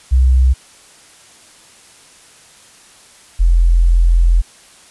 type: tone pair in turn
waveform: sine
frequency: 64 / 42.71 Hz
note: C2 / F1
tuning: -38 / -38 cents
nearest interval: perfect fifth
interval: 700 cents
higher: first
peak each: -7 dBFS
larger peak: neither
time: 0.11-0.54 / 3.39-4.42 s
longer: second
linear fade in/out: 20 ms
effects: white hiss -44 dBFS RMS until 4.9 s + resampled to 24000 Hz